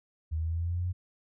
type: linear sweep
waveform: sine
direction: up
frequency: 78 to 91.1 Hz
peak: -28 dBFS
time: 0.31-0.93 s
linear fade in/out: 20 ms
effects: none